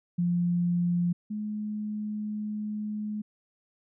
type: tone pair in turn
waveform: sine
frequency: 174.61 / 211.4 Hz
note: F3 / G#3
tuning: 0 / +31 cents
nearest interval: minor third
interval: 331 cents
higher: second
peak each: -23 / -30 dBFS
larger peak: first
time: 0.18-1.13 / 1.3-3.22 s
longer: second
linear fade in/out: 10 ms
effects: none